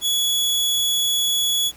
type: tone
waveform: sawtooth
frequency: 3384 Hz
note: G#7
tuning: 32 cents sharp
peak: -15 dBFS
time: 0.01-1.72 s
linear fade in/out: 50 ms
effects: pink hiss -47 dBFS RMS until 1.76 s